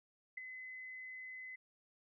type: tone with ADSR envelope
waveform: sine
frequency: 2030 Hz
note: B6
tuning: 47 cents sharp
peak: -37 dBFS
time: 0.37-1.56 s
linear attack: 9 ms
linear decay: 5 ms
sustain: -9 dB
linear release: 9 ms
effects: none